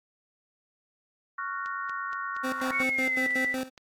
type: chord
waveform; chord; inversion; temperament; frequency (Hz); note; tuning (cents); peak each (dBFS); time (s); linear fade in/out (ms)
sine; Gb major seventh; second; just; 1110 / 1387.5 / 1480 / 1850; Db6 / F6 / Gb6 / Bb6; +2 / -12 / 0 / -14; -34 / -37 / -37 / -40; 1.38-2.83; 5
type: click train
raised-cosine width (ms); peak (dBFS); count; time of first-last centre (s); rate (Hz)
0.2; -30; 10; 1.66-3.778; 4.25
type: tone with tremolo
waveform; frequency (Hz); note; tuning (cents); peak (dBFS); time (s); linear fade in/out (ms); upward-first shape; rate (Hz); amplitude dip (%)
25% pulse; 260; C4; -11; -25; 2.43-3.7; 20; square; 5.4; 80
type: tone with pitch glide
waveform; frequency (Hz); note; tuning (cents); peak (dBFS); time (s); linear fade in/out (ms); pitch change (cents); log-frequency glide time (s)
sine; 2217 to 1975.1; C#7 to B6; 0 to 0; -25; 2.71-3.56; 50; -200; 2.84-3.26
effects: AAC 48 kbps